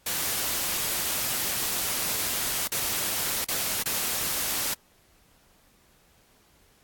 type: noise with dropouts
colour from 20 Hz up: white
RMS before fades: -28 dBFS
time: 0.06-4.74 s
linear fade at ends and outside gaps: 5 ms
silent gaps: 2.675-2.718 / 3.446-3.484 / 3.829-3.857 s
effects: pink hiss -61 dBFS RMS until 6.83 s + AAC 64 kbps